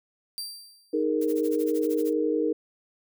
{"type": "tone with exponential decay", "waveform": "sawtooth", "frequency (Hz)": 4699, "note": "D8", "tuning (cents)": 0, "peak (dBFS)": -27, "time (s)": [0.38, 1.03], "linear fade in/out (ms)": 0, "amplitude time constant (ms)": 140}
{"type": "chord", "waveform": "sine", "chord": "D# suspended fourth", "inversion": "none", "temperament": "equal", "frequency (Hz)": [311.1, 415.3, 466.2], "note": ["D#4", "G#4", "A#4"], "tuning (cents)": [0, 0, 0], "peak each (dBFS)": [-26, -29, -26], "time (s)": [0.93, 2.53], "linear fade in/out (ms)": 10}
{"type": "noise with tremolo", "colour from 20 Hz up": "blue", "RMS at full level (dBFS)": -41, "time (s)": [1.21, 2.13], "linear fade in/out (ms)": 5, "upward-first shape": "sine", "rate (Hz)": 13, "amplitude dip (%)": 100}
{"effects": []}